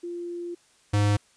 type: tone pair in turn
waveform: sine / square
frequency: 346.8 / 103.1 Hz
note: F4 / G#2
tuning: -12 / -12 cents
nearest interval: octave + major sixth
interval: 2100 cents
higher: first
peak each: -31 / -20 dBFS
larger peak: second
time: 0.03-0.55 / 0.93-1.17 s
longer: first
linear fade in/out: 10 ms
effects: white hiss -61 dBFS RMS until 1.36 s + resampled to 22050 Hz